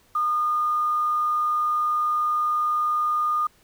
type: tone with quantisation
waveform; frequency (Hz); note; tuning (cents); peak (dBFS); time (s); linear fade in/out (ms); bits
sine; 1220; D#6; -34; -20; 0.15-3.47; 5; 8
effects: pink hiss -59 dBFS RMS until 3.63 s